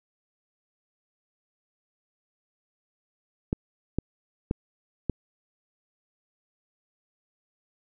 clicks, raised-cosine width 3 ms, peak -12 dBFS, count 4, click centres 3.529 / 3.986 / 4.511 / 5.097 s, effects none

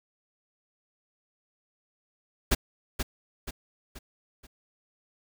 pink noise with echo, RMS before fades -22 dBFS, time 2.51-2.55 s, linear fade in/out 10 ms, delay 480 ms, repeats 4, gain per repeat -7 dB, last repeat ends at 4.47 s, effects none

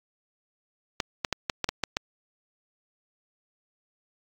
clicks, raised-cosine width 0.2 ms, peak -8 dBFS, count 8, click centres 1.002 / 1.248 / 1.327 / 1.498 / 1.643 / 1.69 / 1.837 / 1.969 s, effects AAC 48 kbps

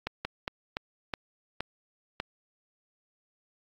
slowing click train, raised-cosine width 0.3 ms, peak -15 dBFS, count 7, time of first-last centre 0.07-2.201 s, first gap 180 ms, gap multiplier 1.27, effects AAC 64 kbps

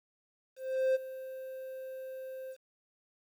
triangle tone with ADSR envelope, 523.3 Hz, C5, in tune, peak -22 dBFS, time 0.56-2.57 s, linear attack 390 ms, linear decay 22 ms, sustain -16 dB, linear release 63 ms, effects 10-bit

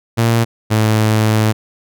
sawtooth tone pair in turn, 115.3 / 108.83 Hz, A#2 / A2, -19 / -19 cents, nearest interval minor second, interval 100 cents, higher first, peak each -7 dBFS, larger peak neither, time 0.17-0.45 / 0.7-1.53 s, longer second, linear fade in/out 20 ms, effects none

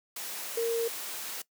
sine tone in noise, 461.5 Hz, A#4, 17 cents flat, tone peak -25 dBFS, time 0.57-0.88 s, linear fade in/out 5 ms, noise white, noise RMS -38 dBFS, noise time 0.16-1.42 s, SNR +10 dB, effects noise-tail reverb RT60 0.1 s tail -19 dB re dry + high-pass 300 Hz 12 dB/octave

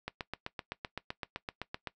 click train, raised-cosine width 0.3 ms, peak -20 dBFS, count 15, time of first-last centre 0.08-1.873 s, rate 7.81 Hz, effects noise-tail reverb RT60 0.1 s tail -19 dB re dry

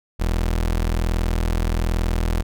30% pulse tone, 41.2 Hz, E1, in tune, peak -16 dBFS, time 0.19-2.43 s, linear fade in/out 20 ms, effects none

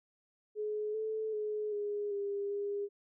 sine tone with pitch steps, 423.7 / 436.8 / 424 / 412.7 / 402.5 / 405.8 Hz, G#4 / A4 / G#4 / G#4 / G4 / G#4, +35 / -13 / +36 / -11 / +46 / -40 cents, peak -33 dBFS, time 0.55-2.89 s, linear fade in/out 50 ms, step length 390 ms, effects none

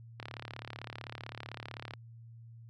click train, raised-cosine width 0.3 ms, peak -25 dBFS, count 63, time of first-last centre 0.2-1.937 s, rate 35.7 Hz, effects added 115 Hz sine -49 dBFS peak until 2.69 s

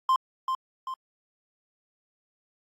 triangle tone with echo, 1046.5 Hz, C6, in tune, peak -17 dBFS, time 0.09-0.16 s, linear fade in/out 2 ms, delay 390 ms, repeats 2, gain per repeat -6 dB, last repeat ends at 0.94 s, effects AAC 64 kbps

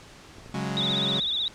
clicks, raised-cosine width 3 ms, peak -33 dBFS, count 8, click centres 0.384 / 0.461 / 0.496 / 0.561 / 0.608 / 0.706 / 0.785 / 0.904 s
sawtooth chord, C# suspended fourth, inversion none, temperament equal, 138.59 / 185 / 207.7 Hz, C#3 / F#3 / G#3, 0 / 0 / 0 cents, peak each -28 dBFS, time 0.54-1.2 s, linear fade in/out 5 ms
sine tone with vibrato, 3638 Hz, A#7, 43 cents flat, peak -24 dBFS, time 0.77-1.48 s, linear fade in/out 0 ms, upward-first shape triangle, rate 16 Hz, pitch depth 130 cents each way
effects pink hiss -48 dBFS RMS until 1.54 s + low-pass 7000 Hz 12 dB/octave

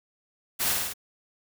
white noise with echo, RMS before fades -27 dBFS, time 0.59-0.73 s, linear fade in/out 20 ms, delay 52 ms, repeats 4, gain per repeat -2 dB, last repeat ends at 0.938 s, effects none

